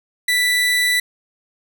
30% pulse tone, 1975.5 Hz, B6, in tune, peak -12 dBFS, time 0.28-1 s, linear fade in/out 5 ms, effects none

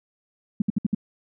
sine tone bursts, 207.7 Hz, G#3, in tune, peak -17 dBFS, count 5, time 0.6-0.948 s, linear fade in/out 5 ms, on 20 ms, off 62 ms, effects none

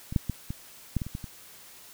clicks, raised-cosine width 5 ms, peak -22 / -10 / -16 / -20 / -13 / -19 / -25 / -21 / -25 dBFS, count 9, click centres 0.125 / 0.162 / 0.297 / 0.505 / 0.967 / 1.018 / 1.066 / 1.151 / 1.242 s, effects white hiss -50 dBFS RMS until 1.93 s

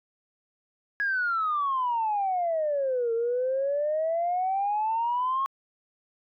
sine exponential two-way sweep, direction down then up, 1674 to 454 to 1096 Hz, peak -23 dBFS, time 1-5.46 s, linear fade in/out 0 ms, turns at 3.13 s, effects tanh soft clip ceiling -19 dBFS

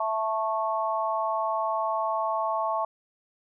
sine chord, A major, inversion second, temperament just, 660 / 880 / 1100 Hz, E5 / A5 / C#6, +2 / 0 / -14 cents, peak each -29 dBFS, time 0-2.85 s, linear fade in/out 5 ms, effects none

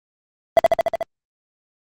triangle tone with echo, 667 Hz, E5, 20 cents sharp, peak -5 dBFS, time 0.57-0.59 s, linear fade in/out 0 ms, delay 73 ms, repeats 6, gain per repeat -2 dB, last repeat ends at 1.028 s, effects Opus 32 kbps

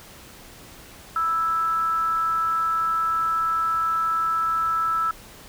sine tone with frequency modulation, 1318.5 Hz, E6, in tune, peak -20 dBFS, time 1.16-5.11 s, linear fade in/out 2 ms, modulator 332 Hz, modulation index 0.25, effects pink hiss -45 dBFS RMS until 5.48 s

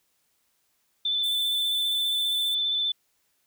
sine tone with vibrato, 3520 Hz, A7, in tune, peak -23 dBFS, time 1.05-2.92 s, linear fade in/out 5 ms, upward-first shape square, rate 15 Hz, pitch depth 16 cents each way
pink high-pass noise, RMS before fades -40 dBFS, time 1.23-2.55 s, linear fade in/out 10 ms, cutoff 7800 Hz, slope 96 dB/octave
effects white hiss -71 dBFS RMS until 3.46 s

